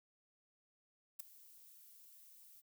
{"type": "noise with ADSR envelope", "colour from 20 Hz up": "violet", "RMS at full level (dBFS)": -40, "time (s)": [1.19, 2.62], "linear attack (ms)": 12, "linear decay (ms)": 4, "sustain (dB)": -21, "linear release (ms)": 31, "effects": []}